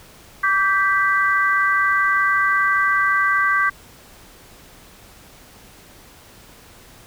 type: chord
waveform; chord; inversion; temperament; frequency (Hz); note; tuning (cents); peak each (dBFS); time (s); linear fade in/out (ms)
sine; G major; second; equal with one note detuned; 1157.1 / 1568 / 1975.5; D6 / G6 / B6; -26 / 0 / 0; -19 / -18 / -22; 0.43-3.7; 10
effects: pink hiss -46 dBFS RMS until 7.06 s